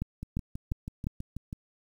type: two click trains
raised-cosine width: 5 ms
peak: -18 / -24 dBFS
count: 4 / 9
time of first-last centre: 0.02-1.069 / 0.23-1.529 s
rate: 2.86 / 6.16 Hz
effects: 9-bit